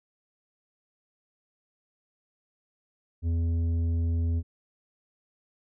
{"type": "tone with tanh clipping", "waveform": "sine", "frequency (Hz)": 83.6, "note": "E2", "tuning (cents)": 25, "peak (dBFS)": -25, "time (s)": [3.22, 4.43], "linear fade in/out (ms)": 50, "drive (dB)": 8, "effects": []}